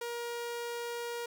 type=tone; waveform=sawtooth; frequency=473.8 Hz; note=A#4; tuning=28 cents sharp; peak=-32 dBFS; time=0.01-1.26 s; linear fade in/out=5 ms; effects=none